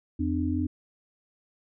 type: tone cluster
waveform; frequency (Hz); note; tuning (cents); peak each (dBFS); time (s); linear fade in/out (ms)
sine; 85.4 / 255 / 299.5; F2 / C4 / D4; -38 / -44 / +34; -29; 0.19-0.67; 10
effects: none